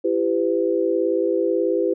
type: tone cluster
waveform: sine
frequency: 335.8 / 394.1 / 505 Hz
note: E4 / G4 / B4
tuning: +32 / +9 / +39 cents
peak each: -22 dBFS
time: 0.04-1.94 s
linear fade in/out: 10 ms
effects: none